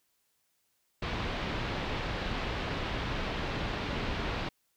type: low-pass noise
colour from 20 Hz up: pink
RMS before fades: -34 dBFS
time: 1.02-4.49 s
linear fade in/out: 5 ms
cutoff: 3900 Hz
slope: 24 dB/octave
effects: white hiss -75 dBFS RMS until 4.76 s